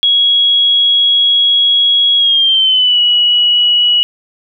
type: tone with pitch glide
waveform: sine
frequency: 3322 to 2926 Hz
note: G#7 to F#7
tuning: 0 to -20 cents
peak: -7 dBFS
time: 0.03-4.03 s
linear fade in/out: 0 ms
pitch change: -220 cents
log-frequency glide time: 2.17-3 s
effects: none